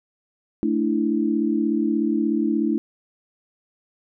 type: chord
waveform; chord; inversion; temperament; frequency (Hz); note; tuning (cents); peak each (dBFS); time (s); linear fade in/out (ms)
sine; A suspended fourth; none; just; 220 / 293.3 / 330; A3 / D4 / E4; 0 / -2 / +2; -23; 0.63-2.78; 0
effects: none